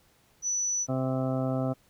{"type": "tone", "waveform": "sine", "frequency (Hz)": 5950, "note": "F#8", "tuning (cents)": 9, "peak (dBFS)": -26, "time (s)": [0.42, 0.87], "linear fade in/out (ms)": 50}
{"type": "harmonic tone", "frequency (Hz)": 130.81, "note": "C3", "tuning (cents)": 0, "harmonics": [1, 2, 3, 4, 5, 6, 8, 9, 10], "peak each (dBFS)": [-30, -30, -42, -35, -34, -41, -49, -49, -43], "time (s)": [0.88, 1.74], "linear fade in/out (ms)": 20}
{"effects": ["pink hiss -64 dBFS RMS until 1.89 s"]}